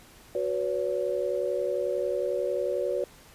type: chord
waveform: sine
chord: F# suspended fourth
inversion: none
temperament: equal with one note detuned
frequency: 370 / 493.9 / 565 Hz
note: F#4 / B4 / C#5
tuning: 0 / 0 / +33 cents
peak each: -31 / -30 / -29 dBFS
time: 0.35-3.04 s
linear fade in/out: 2 ms
effects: pink hiss -53 dBFS RMS until 3.34 s + resampled to 32000 Hz